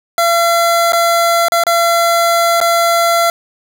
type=tone with dropouts; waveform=25% pulse; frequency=680 Hz; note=F5; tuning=46 cents flat; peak=-6 dBFS; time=0.18-3.3 s; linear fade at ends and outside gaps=1 ms; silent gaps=0.922-0.932 / 1.484-1.52 / 1.637-1.667 / 2.603-2.613 s; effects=none